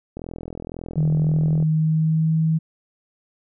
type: click train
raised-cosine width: 2 ms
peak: -19 dBFS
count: 62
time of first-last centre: 0.17-1.626 s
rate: 41.9 Hz
type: tone with pitch glide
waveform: sine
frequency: 154.3 to 159.93 Hz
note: D#3 to D#3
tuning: -14 to +48 cents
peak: -16 dBFS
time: 0.96-2.59 s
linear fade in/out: 20 ms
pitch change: +62 cents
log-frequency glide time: 1.21-2.33 s
effects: none